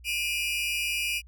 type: tone cluster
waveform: 40% pulse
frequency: 2406 / 2566 / 2880 Hz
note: D7 / E7 / F#7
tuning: +41 / -47 / -47 cents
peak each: -29 / -32 / -32 dBFS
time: 0.04-1.22 s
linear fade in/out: 50 ms
effects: added 60 Hz sine -47 dBFS peak until 1.27 s